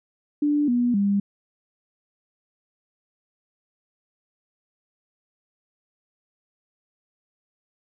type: tone with pitch steps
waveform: sine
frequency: 293.7 / 242.7 / 200.6 Hz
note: D4 / B3 / G3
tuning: 0 / -30 / +40 cents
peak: -18 dBFS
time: 0.42-1.2 s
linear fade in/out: 5 ms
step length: 260 ms
effects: none